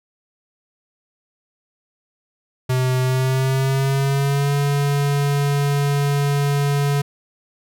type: tone with pitch glide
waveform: square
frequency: 128.3 to 142.36 Hz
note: C3 to C#3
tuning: -34 to +46 cents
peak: -17 dBFS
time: 2.69-7.02 s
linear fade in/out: 10 ms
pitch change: +180 cents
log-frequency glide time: 3.01-4.53 s
effects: none